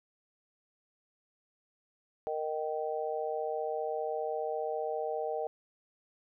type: harmonic tone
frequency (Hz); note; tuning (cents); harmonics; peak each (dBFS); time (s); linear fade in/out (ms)
154.9; D#3; -7; 3 / 4 / 5; -35 / -36 / -37; 2.27-5.47; 0
effects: none